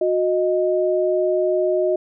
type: tone pair together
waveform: sine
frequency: 365 / 622.3 Hz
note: F#4 / D#5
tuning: -24 / 0 cents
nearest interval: major sixth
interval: 924 cents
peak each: -19 dBFS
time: 0.01-1.96 s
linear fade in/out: 5 ms
effects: none